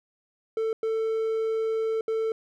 triangle tone bursts at uneven times, 444.8 Hz, A4, 19 cents sharp, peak -22 dBFS, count 3, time 0.57-0.73 / 0.83-2.01 / 2.08-2.32 s, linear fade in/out 2 ms, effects none

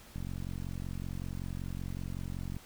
click train, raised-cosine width 5 ms, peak -27 dBFS, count 110, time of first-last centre 0.16-2.566 s, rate 45.3 Hz, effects pink hiss -55 dBFS RMS until 2.65 s

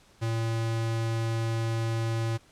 square tone, 113.8 Hz, A#2, 41 cents flat, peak -27 dBFS, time 0.21-2.38 s, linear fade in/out 20 ms, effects pink hiss -59 dBFS RMS until 2.51 s + low-pass 9000 Hz 12 dB/octave

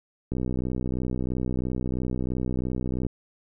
click train, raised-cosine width 3 ms, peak -16 dBFS, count 174, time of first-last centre 0.32-3.066 s, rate 63 Hz, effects none

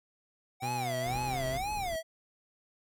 square tone with vibrato, 740 Hz, F#5, in tune, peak -33 dBFS, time 0.6-2.03 s, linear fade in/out 50 ms, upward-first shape sine, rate 2 Hz, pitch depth 240 cents each way
sawtooth tone with pitch glide, 124.1 to 131.4 Hz, B2 to C3, +9 to +8 cents, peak -32 dBFS, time 0.62-1.58 s, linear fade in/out 10 ms, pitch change +99 cents, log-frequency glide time 1.15-1.4 s
brown noise, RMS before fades -43 dBFS, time 1.06-1.96 s, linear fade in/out 2 ms
effects none

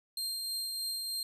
sawtooth tone with tremolo, 4186 Hz, C8, in tune, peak -30 dBFS, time 0.17-1.23 s, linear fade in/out 2 ms, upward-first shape triangle, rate 3.2 Hz, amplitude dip 30%, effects resampled to 32000 Hz

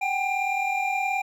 triangle tone cluster, 761 / 800 / 2389 Hz, F#5 / G5 / D7, +48 / +35 / +29 cents, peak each -26 dBFS, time 0.01-1.22 s, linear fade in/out 10 ms, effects none

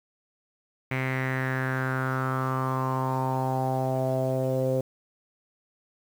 sawtooth tone with low-pass filter sweep, 130.81 Hz, C3, in tune, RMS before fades -27 dBFS, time 0.91-4.81 s, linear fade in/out 5 ms, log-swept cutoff 2200 to 510 Hz, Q 5.8, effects 8-bit

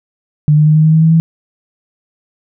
sine tone with pitch steps, 150 / 151.83 / 153.68 / 155.56 / 157.46 / 159.38 / 161.32 / 163.29 Hz, D3 / D#3 / D#3 / D#3 / D#3 / D#3 / E3 / E3, +37 / -42 / -21 / 0 / +21 / +42 / -37 / -16 cents, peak -5 dBFS, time 0.48-1.2 s, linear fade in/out 0 ms, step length 90 ms, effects none

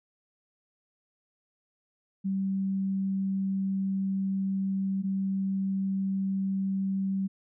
sine tone pair in turn, 193.3 / 193.3 Hz, G3 / G3, -24 / -24 cents, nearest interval unison, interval 0 cents, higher neither, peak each -26 dBFS, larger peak neither, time 2.24-5.03 / 5.03-7.28 s, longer first, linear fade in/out 20 ms, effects none

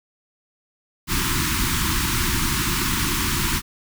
pink band-stop noise, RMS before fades -22 dBFS, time 1.07-3.62 s, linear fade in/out 50 ms, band 370 to 910 Hz, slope 96 dB/octave, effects none

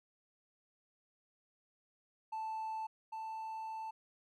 triangle tone pair in turn, 880 / 884.1 Hz, A5 / A5, 0 / +8 cents, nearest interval unison, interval 8 cents, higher second, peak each -35 / -38 dBFS, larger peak first, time 2.32-2.87 / 3.12-3.91 s, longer second, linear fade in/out 10 ms, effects tanh soft clip ceiling -32 dBFS

